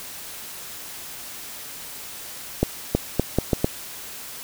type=accelerating click train; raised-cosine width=2 ms; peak=-4 dBFS; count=6; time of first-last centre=2.63-3.645 s; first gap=320 ms; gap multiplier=0.77; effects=white hiss -37 dBFS RMS until 4.43 s